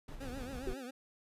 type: noise with tremolo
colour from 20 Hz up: brown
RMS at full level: -43 dBFS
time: 0.08-0.74 s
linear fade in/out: 5 ms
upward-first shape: square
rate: 6.9 Hz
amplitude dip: 35%
type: tone with vibrato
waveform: 25% pulse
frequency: 258.5 Hz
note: C4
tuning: 21 cents flat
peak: -39 dBFS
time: 0.2-0.91 s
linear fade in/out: 10 ms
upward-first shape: triangle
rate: 7.3 Hz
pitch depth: 150 cents each way
type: tone with exponential decay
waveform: sine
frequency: 380 Hz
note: F#4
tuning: 46 cents sharp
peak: -33 dBFS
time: 0.67-0.86 s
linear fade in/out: 2 ms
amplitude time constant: 41 ms
effects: resampled to 32000 Hz